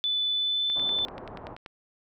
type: tone with pitch glide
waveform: sine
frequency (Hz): 3492 to 3522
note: A7 to A7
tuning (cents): -14 to +1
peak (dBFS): -24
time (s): 0.04-1.05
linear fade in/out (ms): 0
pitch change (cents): +15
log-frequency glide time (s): 0.34-0.71
type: click train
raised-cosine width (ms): 0.3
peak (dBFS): -24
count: 11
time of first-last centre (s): 0.7-1.662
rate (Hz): 10.4
type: low-pass noise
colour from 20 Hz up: white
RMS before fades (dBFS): -42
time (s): 0.75-1.56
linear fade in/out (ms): 20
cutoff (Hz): 1000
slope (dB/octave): 24
effects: none